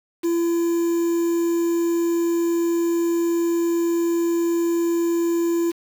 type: tone with quantisation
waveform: triangle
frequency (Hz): 338.7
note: E4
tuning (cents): +47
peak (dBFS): -16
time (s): 0.23-5.72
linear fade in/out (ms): 20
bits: 6
effects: none